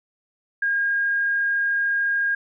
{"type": "tone with frequency modulation", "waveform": "sine", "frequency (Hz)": 1622, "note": "G#6", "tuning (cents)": -41, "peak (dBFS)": -19, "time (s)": [0.62, 2.35], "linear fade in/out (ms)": 5, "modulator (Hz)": 33.8, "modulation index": 0.27, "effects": []}